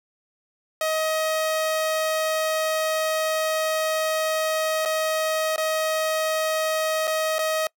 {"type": "tone with dropouts", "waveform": "sawtooth", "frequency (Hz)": 631, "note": "D#5", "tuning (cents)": 24, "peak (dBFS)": -18, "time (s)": [0.81, 7.67], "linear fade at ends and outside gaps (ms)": 2, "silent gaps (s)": [[4.852, 4.857], [5.561, 5.579], [7.072, 7.076], [7.384, 7.39]], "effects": ["noise-tail reverb RT60 0.1 s tail -25 dB re dry"]}